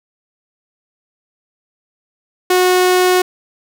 sawtooth tone, 365.2 Hz, F#4, 23 cents flat, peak -6 dBFS, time 2.5-3.22 s, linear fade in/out 5 ms, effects none

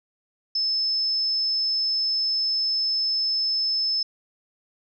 sine tone, 5240 Hz, E8, 11 cents flat, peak -21 dBFS, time 0.55-4.03 s, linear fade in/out 5 ms, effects none

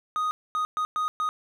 triangle tone bursts at uneven times, 1244.5 Hz, D#6, in tune, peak -22 dBFS, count 5, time 0.16-0.31 / 0.55-0.65 / 0.77-0.85 / 0.96-1.08 / 1.2-1.29 s, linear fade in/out 0 ms, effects none

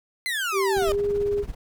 30% pulse exponential sweep, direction down, 2096 to 597 Hz, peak -22 dBFS, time 0.26-0.92 s, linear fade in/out 0 ms
sine tone with pitch glide, 390 to 407.7 Hz, G4 to G#4, -9 to -32 cents, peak -21 dBFS, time 0.52-1.45 s, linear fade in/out 50 ms, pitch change +77 cents, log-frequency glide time 0.77-1.01 s
brown noise with tremolo, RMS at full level -32 dBFS, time 0.76-1.55 s, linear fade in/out 10 ms, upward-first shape sine, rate 18 Hz, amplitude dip 75%
effects none

